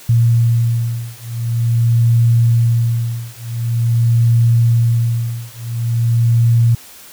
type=beating tone pair; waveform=sine; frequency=116.54 / 117 Hz; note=A#2 / A#2; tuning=0 / +7 cents; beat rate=0.46 Hz; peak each=-14 dBFS; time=0.09-6.75 s; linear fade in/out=5 ms; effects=white hiss -39 dBFS RMS until 7.12 s